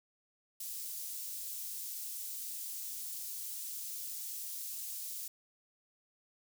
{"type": "high-pass noise", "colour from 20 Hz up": "white", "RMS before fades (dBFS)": -42, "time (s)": [0.6, 5.28], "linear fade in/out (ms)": 5, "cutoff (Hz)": 6000, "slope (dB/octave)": 12, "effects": []}